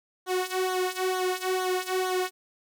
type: tone with flanger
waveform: sawtooth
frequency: 370 Hz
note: F#4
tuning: in tune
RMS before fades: -28 dBFS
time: 0.26-2.31 s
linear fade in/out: 50 ms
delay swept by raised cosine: 0.39 to 2.69 ms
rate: 2.2 Hz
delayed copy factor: -0.8
effects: none